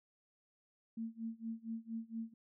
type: tone with tremolo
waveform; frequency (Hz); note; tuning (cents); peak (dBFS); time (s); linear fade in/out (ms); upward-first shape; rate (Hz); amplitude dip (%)
sine; 226.4; A3; +50; -37; 0.97-2.34; 5; sine; 4.3; 95
effects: none